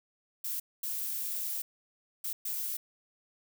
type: noise bursts at uneven times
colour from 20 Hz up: violet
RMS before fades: -35 dBFS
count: 4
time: 0.44-0.6 / 0.83-1.62 / 2.24-2.33 / 2.45-2.77 s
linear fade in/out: 5 ms
effects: none